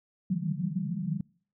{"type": "band-pass noise", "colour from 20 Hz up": "pink", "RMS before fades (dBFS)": -31, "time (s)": [0.3, 1.21], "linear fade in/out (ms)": 5, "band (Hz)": [150, 200], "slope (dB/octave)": 96, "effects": ["noise-tail reverb RT60 0.5 s tail -25 dB re dry"]}